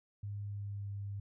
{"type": "tone with pitch glide", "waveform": "sine", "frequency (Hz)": [102, 100.42], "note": ["G#2", "G2"], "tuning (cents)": [-31, 42], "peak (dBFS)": -38, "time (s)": [0.23, 1.2], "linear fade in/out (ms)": 5, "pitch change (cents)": -27, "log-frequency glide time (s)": [0.43, 0.91], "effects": []}